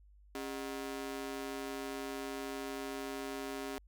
sawtooth ring-modulated tone, 339 Hz, E4, 49 cents sharp, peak -32 dBFS, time 0.35-3.78 s, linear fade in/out 0 ms, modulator 66.4 Hz, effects added 50 Hz sine -58 dBFS peak until 3.87 s

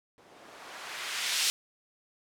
violet noise with low-pass filter sweep, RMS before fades -35 dBFS, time 0.18-1.5 s, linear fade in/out 0 ms, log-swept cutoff 330 to 4600 Hz, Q 0.82, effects none

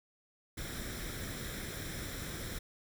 pink noise with comb filter, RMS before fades -41 dBFS, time 0.57-2.59 s, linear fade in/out 10 ms, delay 0.54 ms, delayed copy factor +0.6, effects none

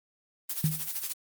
blue noise with tremolo, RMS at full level -31 dBFS, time 0.49-1.13 s, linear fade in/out 10 ms, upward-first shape sine, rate 13 Hz, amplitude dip 70%
sine tone with exponential decay, 155.56 Hz, D#3, in tune, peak -20 dBFS, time 0.64-0.88 s, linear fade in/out 2 ms, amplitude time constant 52 ms
effects Opus 24 kbps

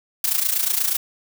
blue noise with amplitude modulation, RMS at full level -18 dBFS, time 0.24-0.97 s, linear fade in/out 2 ms, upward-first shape sine, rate 28.3 Hz, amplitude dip 75%, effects none

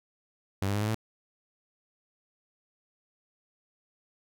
sawtooth tone with pitch steps, 97.5 / 100.53 / 103.66 / 106.88 / 110.2 Hz, G2 / G2 / G#2 / A2 / A2, -9 / +44 / -3 / -50 / +3 cents, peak -23 dBFS, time 0.62-0.945 s, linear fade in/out 0 ms, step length 65 ms, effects none

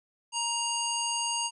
harmonic tone with a mistuned harmonic, 938 Hz, A#5, 11 cents sharp, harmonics 1 / 3 / 5 / 7 / 9 / 10, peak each -33 / -33 / -37 / -34 / -37 / -42 dBFS, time 0.32-1.51 s, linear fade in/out 50 ms, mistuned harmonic 5, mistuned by +17 cents, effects none

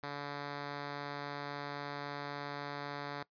5% pulse tone, 143.7 Hz, D3, 37 cents flat, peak -28 dBFS, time 0.03-3.23 s, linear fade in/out 5 ms, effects noise-tail reverb RT60 0.1 s tail -20 dB re dry + resampled to 11025 Hz

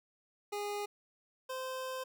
25% pulse tone pair in turn, 411.3 / 518.2 Hz, G#4 / C5, -17 / -17 cents, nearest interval major third, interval 400 cents, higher second, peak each -32 / -34 dBFS, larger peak first, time 0.52-0.86 / 1.49-2.04 s, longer second, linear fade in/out 10 ms, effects none

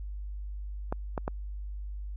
clicks, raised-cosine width 1 ms, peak -17 dBFS, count 3, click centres 0.925 / 1.178 / 1.279 s, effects added 50 Hz sine -35 dBFS peak until 2.16 s

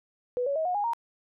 sine tone with pitch steps, 493.9 / 560.8 / 636.8 / 723.1 / 821.1 / 932.4 Hz, B4 / C#5 / D#5 / F#5 / G#5 / A#5, 0 / +20 / +40 / -40 / -20 / 0 cents, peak -25 dBFS, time 0.37-0.934 s, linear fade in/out 0 ms, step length 94 ms, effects none

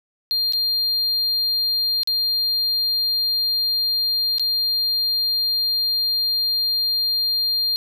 triangle tone with dropouts, 4200 Hz, C8, 6 cents sharp, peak -17 dBFS, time 0.31-7.76 s, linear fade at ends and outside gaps 0 ms, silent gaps 0.524-0.534 / 2.033-2.074 / 4.383-4.396 s, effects none

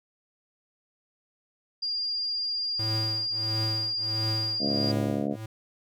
sine tone, 4805 Hz, D8, 39 cents sharp, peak -27 dBFS, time 1.82-4.92 s, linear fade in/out 10 ms
square tone with tremolo, 110 Hz, A2, in tune, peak -28 dBFS, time 2.79-5.46 s, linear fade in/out 5 ms, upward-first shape triangle, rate 1.5 Hz, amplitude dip 100%
harmonic tone, 70.7 Hz, C#2, 35 cents sharp, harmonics 2 / 3 / 4 / 5 / 6 / 7 / 8 / 9 / 10, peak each -38 / -30 / -31 / -37 / -40 / -37 / -38 / -37 / -41 dBFS, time 4.59-5.37 s, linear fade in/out 50 ms
effects none

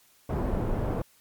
pink low-pass noise, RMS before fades -28 dBFS, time 0.29-1.02 s, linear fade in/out 5 ms, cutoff 700 Hz, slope 12 dB/octave, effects white hiss -61 dBFS RMS until 1.2 s + MP3 96 kbps

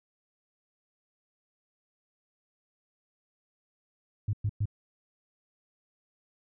sine tone bursts, 103.83 Hz, G#2, in tune, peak -24 dBFS, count 3, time 4.28-4.656 s, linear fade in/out 5 ms, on 52 ms, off 110 ms, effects tanh soft clip ceiling -21 dBFS

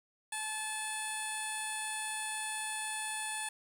15% pulse tone with low-pass filter, 866 Hz, A5, 28 cents flat, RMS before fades -38 dBFS, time 0.32-3.49 s, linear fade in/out 5 ms, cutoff 10000 Hz, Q 7.1, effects 9-bit

